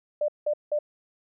sine tone bursts, 595 Hz, D5, 22 cents sharp, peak -22 dBFS, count 3, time 0.21-0.789 s, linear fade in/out 5 ms, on 73 ms, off 180 ms, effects none

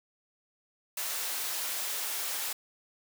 white high-pass noise, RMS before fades -34 dBFS, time 0.97-2.53 s, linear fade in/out 5 ms, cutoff 530 Hz, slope 12 dB/octave, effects none

